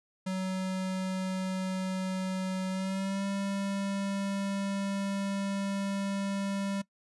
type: tone with pitch glide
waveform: square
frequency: 187.6 to 197.38 Hz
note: F#3 to G3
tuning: +24 to +12 cents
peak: -31 dBFS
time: 0.26-6.82 s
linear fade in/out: 10 ms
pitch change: +88 cents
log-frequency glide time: 2.7-3.25 s
effects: noise-tail reverb RT60 0.1 s tail -20 dB re dry + resampled to 24000 Hz